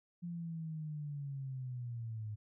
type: linear sweep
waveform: sine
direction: down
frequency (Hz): 174.61 to 104.6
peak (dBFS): -39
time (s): 0.22-2.36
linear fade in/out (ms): 20
effects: none

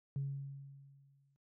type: tone with exponential decay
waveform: sine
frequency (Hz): 138.59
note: C#3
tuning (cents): 0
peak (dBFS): -32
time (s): 0.16-1.36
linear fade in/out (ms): 0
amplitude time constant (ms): 260
effects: tanh soft clip ceiling -30 dBFS + high-pass 80 Hz 12 dB/octave

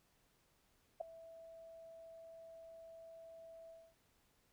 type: tone with ADSR envelope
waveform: sine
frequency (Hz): 658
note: E5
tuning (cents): -3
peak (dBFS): -34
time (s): 1-3.95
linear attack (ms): 11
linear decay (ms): 4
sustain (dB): -19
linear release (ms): 250
effects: pink hiss -75 dBFS RMS until 4.52 s

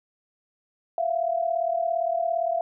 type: tone pair together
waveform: sine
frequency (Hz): 669.5 / 707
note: E5 / F5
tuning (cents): +27 / +21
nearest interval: minor second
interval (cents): 94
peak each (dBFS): -24 / -27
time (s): 0.98-2.61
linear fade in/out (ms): 2
effects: none

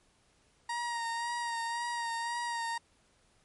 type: tone with vibrato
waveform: 30% pulse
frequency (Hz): 938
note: A#5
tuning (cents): +11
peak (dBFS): -30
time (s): 0.69-2.78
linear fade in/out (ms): 5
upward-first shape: sine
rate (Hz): 1.9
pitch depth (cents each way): 30
effects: pink hiss -68 dBFS RMS until 3.44 s + MP3 48 kbps

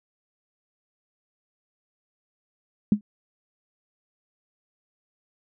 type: tone with exponential decay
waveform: sine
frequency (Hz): 207.7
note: G#3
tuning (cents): 0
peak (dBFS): -11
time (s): 2.92-3.01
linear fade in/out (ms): 2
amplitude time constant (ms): 18
effects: none

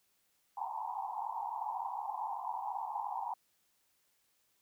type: band-pass noise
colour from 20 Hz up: pink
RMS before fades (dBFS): -39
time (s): 0.57-3.34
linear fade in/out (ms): 5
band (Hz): 770 to 1000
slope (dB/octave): 96
effects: white hiss -75 dBFS RMS until 4.61 s

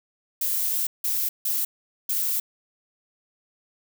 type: noise bursts at uneven times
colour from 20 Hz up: violet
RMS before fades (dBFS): -25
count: 4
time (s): 0.41-0.87 / 1.04-1.29 / 1.45-1.65 / 2.09-2.4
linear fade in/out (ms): 5
effects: none

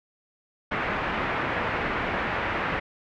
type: low-pass noise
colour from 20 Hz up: white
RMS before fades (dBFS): -28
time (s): 0.71-2.8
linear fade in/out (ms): 10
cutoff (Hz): 2100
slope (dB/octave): 24
effects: none

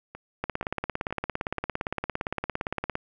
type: two click trains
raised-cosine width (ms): 0.5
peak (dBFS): -13 / -24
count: 45 / 4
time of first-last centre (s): 0.44-2.954 / 0.15-1.585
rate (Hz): 17.5 / 2.09
effects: none

